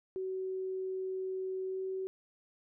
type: tone with pitch glide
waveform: sine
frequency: 376.7 to 379.1 Hz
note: F#4 to F#4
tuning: +31 to +42 cents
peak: -34 dBFS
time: 0.16-2.07 s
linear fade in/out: 0 ms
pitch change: +11 cents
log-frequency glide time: 1.65-1.81 s
effects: none